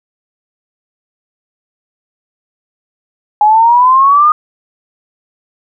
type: exponential sweep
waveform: sine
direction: up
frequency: 830.6 to 1235 Hz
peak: -4 dBFS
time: 3.41-4.32 s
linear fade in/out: 2 ms
effects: none